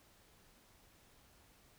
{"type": "silence", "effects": ["pink hiss -66 dBFS RMS until 1.78 s"]}